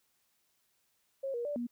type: tone with pitch steps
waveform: sine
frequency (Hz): 542 / 475.7 / 584 / 239.9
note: C#5 / A#4 / D5 / A#3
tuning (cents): -39 / +35 / -10 / +50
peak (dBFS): -33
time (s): 1.23-1.67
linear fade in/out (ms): 10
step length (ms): 110
effects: white hiss -75 dBFS RMS until 1.71 s